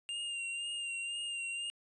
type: tone with vibrato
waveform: square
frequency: 2794 Hz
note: F7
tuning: in tune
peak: -37 dBFS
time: 0.09-1.7 s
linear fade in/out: 0 ms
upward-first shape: sine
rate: 2 Hz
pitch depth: 31 cents each way
effects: resampled to 24000 Hz